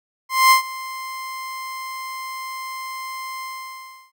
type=tone with ADSR envelope; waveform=30% pulse; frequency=1046.5 Hz; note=C6; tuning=in tune; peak=-6 dBFS; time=0.29-4.12 s; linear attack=220 ms; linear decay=110 ms; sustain=-20 dB; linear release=700 ms; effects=none